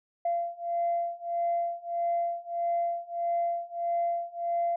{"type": "beating tone pair", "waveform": "sine", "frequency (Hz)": [686, 687.6], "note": ["F5", "F5"], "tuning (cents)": [-31, -27], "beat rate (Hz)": 1.6, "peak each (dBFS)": [-30, -29], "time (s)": [0.25, 4.76], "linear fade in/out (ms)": 5, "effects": ["tanh soft clip ceiling -20 dBFS"]}